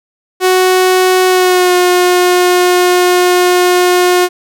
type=tone with pitch glide; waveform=sawtooth; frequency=370 to 359.3 Hz; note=F#4 to F4; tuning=0 to +49 cents; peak=-3 dBFS; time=0.4-4.29 s; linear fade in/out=50 ms; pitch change=-51 cents; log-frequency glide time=1.27-1.76 s; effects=none